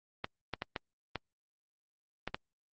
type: clicks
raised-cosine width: 0.3 ms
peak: -18 dBFS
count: 7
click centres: 0.244 / 0.537 / 0.621 / 0.762 / 1.157 / 2.276 / 2.345 s
effects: low-pass 5000 Hz 12 dB/octave + Opus 24 kbps